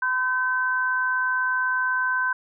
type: tone pair together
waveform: sine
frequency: 1016 / 1536 Hz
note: B5 / G6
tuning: +49 / -36 cents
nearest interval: perfect fifth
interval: 715 cents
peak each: -26 / -22 dBFS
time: 0.02-2.33 s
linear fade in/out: 5 ms
effects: none